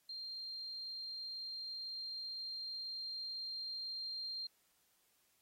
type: tone with level ramp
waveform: sine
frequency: 4186 Hz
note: C8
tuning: in tune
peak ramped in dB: -43 to -40 dBFS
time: 0.09-4.47 s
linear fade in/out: 5 ms
effects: white hiss -75 dBFS RMS until 5.41 s + AAC 48 kbps